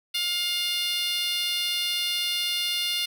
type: tone with high-pass filter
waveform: 10% pulse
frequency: 708 Hz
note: F5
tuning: 23 cents sharp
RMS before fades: -27 dBFS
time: 0.14-3.06 s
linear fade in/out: 10 ms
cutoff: 3100 Hz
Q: 1.9
effects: none